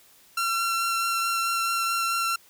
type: tone with vibrato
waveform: sawtooth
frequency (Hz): 1360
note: F6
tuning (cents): -46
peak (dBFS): -20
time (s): 0.37-2.36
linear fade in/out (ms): 5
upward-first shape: sine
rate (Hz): 4.6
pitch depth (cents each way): 10
effects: white hiss -56 dBFS RMS until 2.49 s